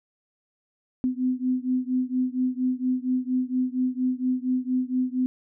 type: beating tone pair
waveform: sine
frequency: 252.7 / 257 Hz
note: B3 / C4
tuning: +40 / -31 cents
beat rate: 4.3 Hz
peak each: -25 / -26 dBFS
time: 1.04-5.26 s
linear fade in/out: 0 ms
effects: none